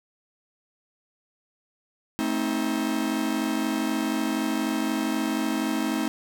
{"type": "chord", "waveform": "45% pulse", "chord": "A diminished", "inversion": "none", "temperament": "just", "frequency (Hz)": [220, 264, 316.8], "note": ["A3", "C4", "Eb4"], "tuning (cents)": [0, 16, 31], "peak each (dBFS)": [-29, -29, -28], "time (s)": [2.19, 6.08], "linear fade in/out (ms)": 0, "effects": []}